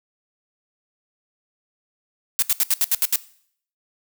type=noise bursts; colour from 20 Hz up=blue; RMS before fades=-18 dBFS; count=8; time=2.39-3.158 s; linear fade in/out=0 ms; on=33 ms; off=72 ms; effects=noise-tail reverb RT60 0.6 s tail -19 dB re dry